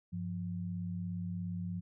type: tone pair together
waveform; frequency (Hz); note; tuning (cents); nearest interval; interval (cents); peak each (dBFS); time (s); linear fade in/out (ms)
sine; 98.61 / 175.7; G2 / F3; +11 / +11; minor seventh; 1000; -40 / -37; 0.12-1.81; 20
effects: none